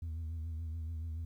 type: tone with vibrato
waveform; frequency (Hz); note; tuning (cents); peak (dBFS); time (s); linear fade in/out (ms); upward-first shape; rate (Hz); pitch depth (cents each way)
sine; 81; E2; -30; -34; 0.02-1.25; 5; triangle; 7; 68
effects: tanh soft clip ceiling -36 dBFS + 12-bit